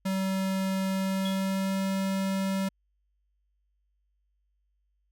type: tone with pitch glide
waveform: square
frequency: 191.2 to 192.86 Hz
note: G3 to G3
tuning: -43 to -28 cents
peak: -27 dBFS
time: 0.05-2.69 s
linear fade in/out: 10 ms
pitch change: +15 cents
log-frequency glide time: 0.86-1.81 s
type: tone with exponential decay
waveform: triangle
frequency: 3346 Hz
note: G#7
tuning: 12 cents sharp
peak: -31 dBFS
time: 1.25-1.52 s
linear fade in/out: 5 ms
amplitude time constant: 58 ms
effects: added 50 Hz sine -70 dBFS peak until 5.11 s